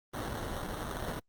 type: noise with sample-and-hold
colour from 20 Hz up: pink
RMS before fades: -37 dBFS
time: 0.13-1.2 s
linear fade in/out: 10 ms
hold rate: 2450 Hz
effects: noise-tail reverb RT60 0.1 s tail -26 dB re dry + Opus 32 kbps